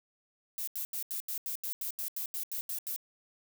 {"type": "noise bursts", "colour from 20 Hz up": "violet", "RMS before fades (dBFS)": -36, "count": 14, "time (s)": [0.58, 2.962], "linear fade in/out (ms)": 0, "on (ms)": 94, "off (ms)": 82, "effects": []}